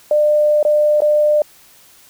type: tone with dropouts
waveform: sine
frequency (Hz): 599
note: D5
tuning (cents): +34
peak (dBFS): -10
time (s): 0.11-1.42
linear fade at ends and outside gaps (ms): 2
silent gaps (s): 0.629-0.65 / 1.005-1.019
effects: white hiss -47 dBFS RMS until 2.09 s